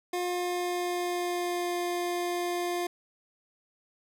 25% pulse tone with pitch glide, 356.3 to 351.4 Hz, F4 to F4, +35 to +11 cents, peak -25 dBFS, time 0.13-2.87 s, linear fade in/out 5 ms, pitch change -24 cents, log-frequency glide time 0.25-1.76 s, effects none

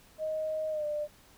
sine tone with pitch glide, 625 to 596.8 Hz, D#5 to D5, +8 to +28 cents, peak -30 dBFS, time 0.18-1.08 s, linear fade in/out 50 ms, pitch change -80 cents, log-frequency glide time 0.7-0.85 s, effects pink hiss -59 dBFS RMS until 1.37 s

